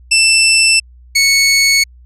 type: tone pair in turn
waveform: 20% pulse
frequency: 2664 / 2212 Hz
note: E7 / C#7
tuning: +18 / -4 cents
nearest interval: minor third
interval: 322 cents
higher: first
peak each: -3 dBFS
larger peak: neither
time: 0.11-0.8 / 1.15-1.84 s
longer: neither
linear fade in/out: 10 ms
effects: added 61 Hz sine -38 dBFS peak until 2.05 s + resampled to 32000 Hz